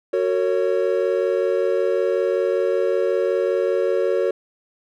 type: chord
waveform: triangle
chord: F# major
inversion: none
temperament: equal with one note detuned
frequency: 370 / 455.3 / 554.4 Hz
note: F#4 / A#4 / C#5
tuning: 0 / -41 / 0 cents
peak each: -20 dBFS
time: 0.13-4.31 s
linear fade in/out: 5 ms
effects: none